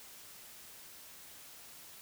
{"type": "silence", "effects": ["white hiss -53 dBFS RMS until 2.01 s"]}